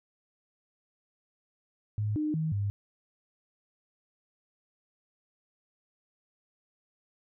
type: tone with pitch steps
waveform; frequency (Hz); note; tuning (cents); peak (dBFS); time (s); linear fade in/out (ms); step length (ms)
sine; 105.5 / 304.4 / 158.1 / 101.1; G#2 / D#4 / D#3 / G#2; +28 / -38 / +28 / -46; -27; 1.98-2.7; 0; 180
effects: none